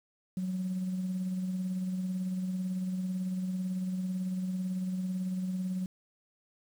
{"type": "tone with tremolo", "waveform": "sine", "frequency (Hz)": 185, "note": "F#3", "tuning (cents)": 0, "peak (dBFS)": -28, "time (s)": [0.37, 5.86], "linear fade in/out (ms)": 2, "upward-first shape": "sine", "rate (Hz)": 18, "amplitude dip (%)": 35, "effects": ["tanh soft clip ceiling -26 dBFS", "9-bit"]}